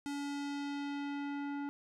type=tone with low-pass filter sweep; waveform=square; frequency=284.6 Hz; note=C#4; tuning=46 cents sharp; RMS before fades=-39 dBFS; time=0.06-1.69 s; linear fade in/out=0 ms; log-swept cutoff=9300 to 1500 Hz; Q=0.99; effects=none

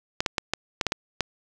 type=clicks; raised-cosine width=0.2 ms; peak=-6 dBFS; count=8; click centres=0.205 / 0.262 / 0.382 / 0.536 / 0.812 / 0.867 / 0.921 / 1.207 s; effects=none

